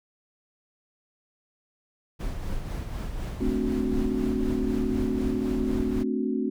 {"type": "noise with tremolo", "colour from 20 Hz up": "brown", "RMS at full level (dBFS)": -30, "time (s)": [2.19, 6.04], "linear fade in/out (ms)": 20, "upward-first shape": "sine", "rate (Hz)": 4, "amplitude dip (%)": 40}
{"type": "chord", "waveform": "sine", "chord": "D dominant seventh", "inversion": "second", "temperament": "equal", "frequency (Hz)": [220, 261.6, 293.7, 370], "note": ["A3", "C4", "D4", "F#4"], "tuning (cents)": [0, 0, 0, 0], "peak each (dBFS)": [-29, -28, -33, -31], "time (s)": [3.4, 6.5], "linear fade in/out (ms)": 10}
{"effects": []}